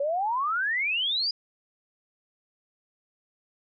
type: exponential sweep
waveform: sine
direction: up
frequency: 546 to 4978 Hz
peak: -24 dBFS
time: 0-1.31 s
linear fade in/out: 5 ms
effects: none

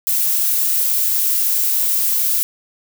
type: noise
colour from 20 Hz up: violet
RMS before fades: -17 dBFS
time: 0.07-2.43 s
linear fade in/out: 0 ms
effects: none

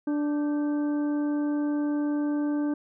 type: harmonic tone with a mistuned harmonic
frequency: 293.7 Hz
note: D4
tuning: in tune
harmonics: 1 / 2 / 3 / 4 / 5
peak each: -24 / -38 / -43 / -47 / -46 dBFS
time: 0.07-2.74 s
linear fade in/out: 5 ms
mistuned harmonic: 5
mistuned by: +94 cents
effects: none

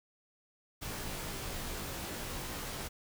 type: noise with comb filter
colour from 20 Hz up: pink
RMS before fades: -40 dBFS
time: 0.81-2.89 s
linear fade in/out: 20 ms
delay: 19 ms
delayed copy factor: -0.8
effects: none

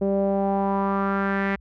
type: tone with low-pass filter sweep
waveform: sawtooth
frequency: 196.7 Hz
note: G3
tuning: 6 cents sharp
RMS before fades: -23 dBFS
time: 0.01-1.56 s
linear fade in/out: 10 ms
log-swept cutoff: 500 to 2000 Hz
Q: 3.8
effects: added 60 Hz sine -46 dBFS peak until 1.6 s

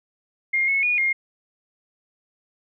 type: tone with pitch steps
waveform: sine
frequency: 2124 / 2193 / 2450 / 2129 Hz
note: C7 / C#7 / D#7 / C7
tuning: +25 / -19 / -27 / +30 cents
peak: -18 dBFS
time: 0.53-1.13 s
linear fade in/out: 10 ms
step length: 150 ms
effects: none

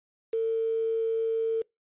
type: tone with quantisation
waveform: sine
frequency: 450.7 Hz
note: A4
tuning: 42 cents sharp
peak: -24 dBFS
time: 0.33-1.62 s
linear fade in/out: 5 ms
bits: 7
effects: noise-tail reverb RT60 0.2 s tail -25 dB re dry + resampled to 8000 Hz

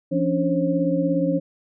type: tone cluster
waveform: sine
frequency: 171.3 / 275.6 / 292.5 / 537 Hz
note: F3 / C#4 / D4 / C5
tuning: -33 / -10 / -7 / +45 cents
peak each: -24 dBFS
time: 0.11-1.4 s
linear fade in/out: 20 ms
effects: none

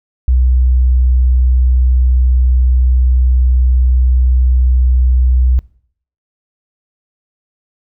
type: tone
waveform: sine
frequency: 62.8 Hz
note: B1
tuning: 30 cents sharp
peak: -7 dBFS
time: 0.28-5.59 s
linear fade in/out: 0 ms
effects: noise-tail reverb RT60 0.6 s tail -22 dB re dry

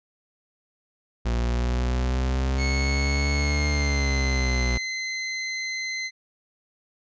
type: exponential two-way sweep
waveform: 40% pulse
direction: up then down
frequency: 58.3 to 73.9 to 60.5 Hz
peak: -21 dBFS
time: 1.25-4.78 s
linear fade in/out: 10 ms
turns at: 3.68 s
type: tone with pitch glide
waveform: sawtooth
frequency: 2193 to 2058 Hz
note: C#7 to C7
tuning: -19 to -29 cents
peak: -24 dBFS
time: 2.57-6.11 s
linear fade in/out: 50 ms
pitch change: -110 cents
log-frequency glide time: 3.33-4.09 s
effects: resampled to 16000 Hz

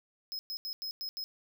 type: tone bursts at uneven times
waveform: square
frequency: 5120 Hz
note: D#8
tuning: 49 cents sharp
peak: -36 dBFS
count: 6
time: 0.32-0.39 / 0.5-0.57 / 0.65-0.73 / 0.82-0.91 / 1.01-1.09 / 1.17-1.24 s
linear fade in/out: 0 ms
effects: none

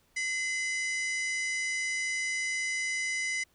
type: harmonic tone with a mistuned harmonic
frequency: 988 Hz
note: B5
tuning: in tune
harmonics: 2 / 3 / 4 / 5 / 6 / 7 / 8 / 9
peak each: -30 / -46 / -48 / -43 / -40 / -45 / -53 / -44 dBFS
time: 0.16-3.44 s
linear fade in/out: 10 ms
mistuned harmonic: 2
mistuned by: +66 cents
effects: pink hiss -68 dBFS RMS until 3.54 s

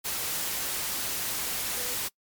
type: tone in noise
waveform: sine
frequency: 493.9 Hz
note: B4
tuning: in tune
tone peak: -42 dBFS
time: 1.76-1.97 s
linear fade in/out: 20 ms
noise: white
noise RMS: -31 dBFS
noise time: 0.04-2.09 s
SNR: -14 dB
effects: noise-tail reverb RT60 0.1 s tail -24 dB re dry + MP3 96 kbps

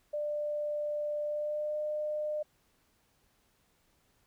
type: tone with pitch glide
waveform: sine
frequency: 594 to 604 Hz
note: D5 to D5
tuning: +20 to +48 cents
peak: -31 dBFS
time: 0.13-2.43 s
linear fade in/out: 10 ms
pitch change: +28 cents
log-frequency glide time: 1.22-1.79 s
effects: pink hiss -71 dBFS RMS until 4.26 s

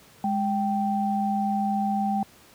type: tone pair together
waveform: sine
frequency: 206.6 / 781 Hz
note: G#3 / G5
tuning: -9 / -7 cents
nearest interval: octave + major seventh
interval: 2302 cents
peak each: -25 dBFS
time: 0.24-2.23 s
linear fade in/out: 2 ms
effects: pink hiss -53 dBFS RMS until 2.54 s + high-pass 80 Hz 12 dB/octave

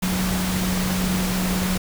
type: tone in noise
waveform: sine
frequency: 184.5 Hz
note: F#3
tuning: 5 cents flat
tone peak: -22 dBFS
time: 0.02-1.78 s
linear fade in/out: 10 ms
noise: pink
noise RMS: -26 dBFS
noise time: 0.02-1.78 s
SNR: +1 dB
effects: none

